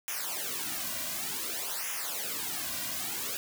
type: noise with flanger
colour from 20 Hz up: white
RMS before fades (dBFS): -35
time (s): 0.08-3.37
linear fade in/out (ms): 0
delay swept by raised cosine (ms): 0.23 to 2.33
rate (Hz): 0.55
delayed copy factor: -0.9
effects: none